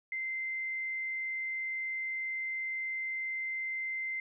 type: tone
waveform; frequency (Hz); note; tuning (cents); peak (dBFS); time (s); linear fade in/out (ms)
sine; 2079; C7; -12; -33; 0.12-4.2; 2
effects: none